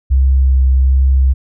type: tone with vibrato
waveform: sine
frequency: 65.9 Hz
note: C2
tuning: 13 cents sharp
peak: -7 dBFS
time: 0.1-1.34 s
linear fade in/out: 20 ms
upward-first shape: sine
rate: 1.3 Hz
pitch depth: 15 cents each way
effects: none